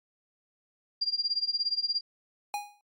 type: tone with tremolo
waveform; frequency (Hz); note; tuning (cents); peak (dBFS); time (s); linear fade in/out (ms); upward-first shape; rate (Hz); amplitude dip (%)
sine; 4780; D8; +30; -23; 1.01-2.01; 10; sine; 17; 90
type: tone with exponential decay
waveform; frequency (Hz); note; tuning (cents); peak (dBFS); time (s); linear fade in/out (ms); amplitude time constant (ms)
square; 823; G#5; -16; -28; 2.54-2.81; 1; 57
effects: MP3 64 kbps